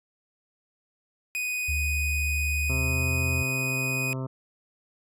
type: tone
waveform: 45% pulse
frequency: 2489 Hz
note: D#7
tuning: in tune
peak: -27 dBFS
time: 1.35-4.13 s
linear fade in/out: 0 ms
type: tone with pitch glide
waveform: sine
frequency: 75 to 85.16 Hz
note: D2 to F2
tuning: +37 to -43 cents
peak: -26 dBFS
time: 1.68-3.43 s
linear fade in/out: 10 ms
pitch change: +220 cents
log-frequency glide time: 2.78-3.07 s
type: harmonic tone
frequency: 131 Hz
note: C3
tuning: 2 cents sharp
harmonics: 1 / 2 / 3 / 4 / 5 / 7 / 8 / 9 / 10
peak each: -30 / -36 / -40 / -42 / -44 / -47 / -48 / -49 / -50 dBFS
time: 2.69-4.27 s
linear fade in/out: 10 ms
effects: resampled to 32000 Hz